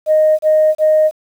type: tone bursts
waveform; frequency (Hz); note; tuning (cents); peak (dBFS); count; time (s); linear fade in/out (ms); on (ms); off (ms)
sine; 620; D#5; -6; -7; 3; 0.06-1.112; 50; 330; 31
effects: tanh soft clip ceiling -3 dBFS + 7-bit